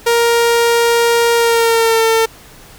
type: tone with pitch glide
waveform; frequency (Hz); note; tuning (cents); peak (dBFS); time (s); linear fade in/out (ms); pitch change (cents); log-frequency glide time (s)
sawtooth; 468.3 to 450; A#4 to A4; +8 to +39; -6; 0.06-2.26; 10; -69; 1.35-2.03
effects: pink hiss -40 dBFS RMS until 2.78 s